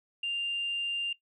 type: tone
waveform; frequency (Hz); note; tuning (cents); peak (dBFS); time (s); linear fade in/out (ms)
sine; 2794; F7; 0; -28; 0.23-1.13; 5
effects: noise-tail reverb RT60 0.1 s tail -18 dB re dry + tanh soft clip ceiling -25 dBFS